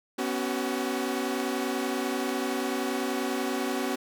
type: chord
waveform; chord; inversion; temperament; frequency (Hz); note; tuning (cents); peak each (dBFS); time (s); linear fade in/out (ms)
sawtooth; B suspended second; none; equal with one note detuned; 246.9 / 277.2 / 377.1; B3 / C#4 / F#4; 0 / 0 / +33; -28; 0.18-3.96; 10
effects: none